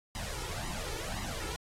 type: noise with flanger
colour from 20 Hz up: pink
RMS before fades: -38 dBFS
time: 0.15-1.56 s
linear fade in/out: 0 ms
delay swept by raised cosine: 0.99 to 2.29 ms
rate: 1.9 Hz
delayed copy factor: +0.75
effects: low-pass 10000 Hz 12 dB/octave + AAC 48 kbps